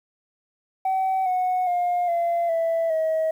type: tone with pitch steps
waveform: sine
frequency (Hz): 761 / 734.7 / 709.2 / 684.7 / 661 / 638.1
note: F#5 / F#5 / F5 / F5 / E5 / D#5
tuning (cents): +48 / -12 / +26 / -34 / +5 / +44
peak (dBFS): -18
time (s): 0.85-3.31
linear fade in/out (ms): 5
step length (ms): 410
effects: tanh soft clip ceiling -18 dBFS + 9-bit